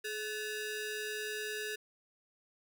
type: ring-modulated tone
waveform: sawtooth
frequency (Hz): 1076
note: C6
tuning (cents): +48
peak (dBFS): -30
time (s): 0.04-1.76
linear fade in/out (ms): 10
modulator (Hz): 651
effects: none